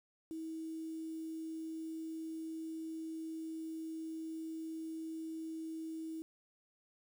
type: tone with quantisation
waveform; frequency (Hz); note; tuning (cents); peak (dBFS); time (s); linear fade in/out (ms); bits
sine; 321.4; E4; -44; -40; 0.31-6.22; 0; 10
effects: none